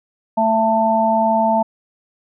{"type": "harmonic tone", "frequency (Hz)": 222.2, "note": "A3", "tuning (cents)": 17, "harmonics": [1, 3, 4], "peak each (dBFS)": [-20, -17, -16], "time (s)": [0.37, 1.63], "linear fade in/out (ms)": 10, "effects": []}